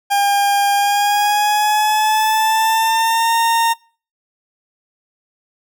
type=tone with pitch glide; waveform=40% pulse; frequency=805 to 919.4 Hz; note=G5 to A#5; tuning=+46 to -24 cents; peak=-12 dBFS; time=0.1-3.74 s; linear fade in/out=20 ms; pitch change=+230 cents; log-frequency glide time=0.74-3.35 s; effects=noise-tail reverb RT60 0.4 s tail -24 dB re dry